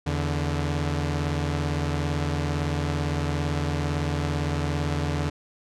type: tone pair together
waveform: sawtooth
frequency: 81.5 / 145.22 Hz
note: E2 / D3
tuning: -19 / -19 cents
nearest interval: minor seventh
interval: 1000 cents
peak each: -23 dBFS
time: 0.06-5.3 s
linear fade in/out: 10 ms
effects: low-pass 7000 Hz 12 dB/octave